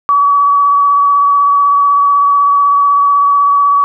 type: tone with vibrato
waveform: sine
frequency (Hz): 1138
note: C#6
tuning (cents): +45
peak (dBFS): -6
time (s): 0.09-3.84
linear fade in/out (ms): 0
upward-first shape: sine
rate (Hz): 16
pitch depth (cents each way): 15
effects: none